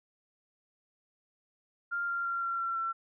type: tone with pitch steps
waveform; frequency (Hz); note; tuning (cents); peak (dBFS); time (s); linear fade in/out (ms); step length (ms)
sine; 1396.9 / 1387.3 / 1377.7 / 1368.2 / 1358.7 / 1349.3; F6 / F6 / F6 / F6 / F6 / E6; 0 / -12 / -24 / -36 / -48 / +40; -30; 1.91-2.93; 20; 170
effects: none